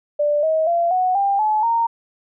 sine tone with pitch steps, 589 / 634.9 / 684.4 / 737.8 / 795.4 / 857.4 / 924.2 Hz, D5 / D#5 / F5 / F#5 / G5 / A5 / A#5, +5 / +35 / -35 / -5 / +25 / -45 / -15 cents, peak -15 dBFS, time 0.19-1.87 s, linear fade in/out 10 ms, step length 240 ms, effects none

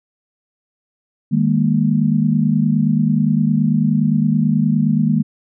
sine chord, D# suspended fourth, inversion none, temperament equal with one note detuned, 155.56 / 203.6 / 233.1 Hz, D#3 / G#3 / A#3, 0 / -34 / 0 cents, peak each -17 dBFS, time 1.31-5.23 s, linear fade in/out 20 ms, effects none

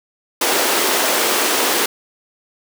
pink high-pass noise, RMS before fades -17 dBFS, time 0.41-1.86 s, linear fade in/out 5 ms, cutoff 310 Hz, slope 24 dB/octave, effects none

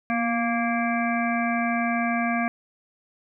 harmonic tone with a mistuned harmonic, 232.7 Hz, A#3, 3 cents flat, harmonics 1 / 3 / 5 / 7 / 9 / 10, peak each -25 / -27 / -32 / -31 / -35 / -32 dBFS, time 0.1-2.48 s, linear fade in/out 0 ms, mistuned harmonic 1, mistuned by +31 cents, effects none

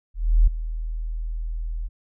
sine tone with ADSR envelope, 40.13 Hz, E1, 46 cents flat, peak -10 dBFS, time 0.14-1.89 s, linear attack 330 ms, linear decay 10 ms, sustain -15 dB, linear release 31 ms, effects none

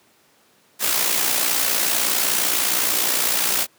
white noise with amplitude modulation, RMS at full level -18 dBFS, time 0.79-3.67 s, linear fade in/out 50 ms, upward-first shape sine, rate 59.7 Hz, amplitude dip 50%, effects pink hiss -57 dBFS RMS until 3.78 s + high-pass 200 Hz 12 dB/octave

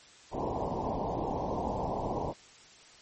white low-pass noise, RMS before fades -33 dBFS, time 0.31-2.34 s, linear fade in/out 50 ms, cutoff 1000 Hz, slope 96 dB/octave, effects white hiss -55 dBFS RMS until 3.01 s + MP3 32 kbps

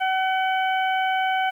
harmonic tone, 756 Hz, F#5, 37 cents sharp, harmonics 1 / 2 / 3 / 4, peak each -21 / -27 / -31 / -33 dBFS, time 0-1.51 s, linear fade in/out 20 ms, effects 9-bit

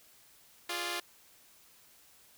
5% pulse chord, D diminished, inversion first, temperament equal, 349.2 / 415.3 / 587.3 Hz, F4 / Ab4 / D5, 0 / 0 / 0 cents, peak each -24 / -30 / -30 dBFS, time 0.69-1 s, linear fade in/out 5 ms, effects white hiss -61 dBFS RMS until 2.37 s

